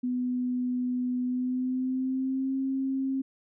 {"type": "tone with pitch glide", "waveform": "sine", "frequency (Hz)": [249.3, 267.2], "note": ["B3", "C4"], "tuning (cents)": [16, 36], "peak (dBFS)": -26, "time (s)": [0.03, 3.22], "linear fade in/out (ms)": 10, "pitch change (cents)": 120, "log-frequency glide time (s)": [1.22, 2.55], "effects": []}